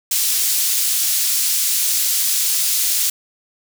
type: high-pass noise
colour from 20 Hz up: pink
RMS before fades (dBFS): -18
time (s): 0.11-3.1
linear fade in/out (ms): 5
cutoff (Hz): 5500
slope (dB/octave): 12
effects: none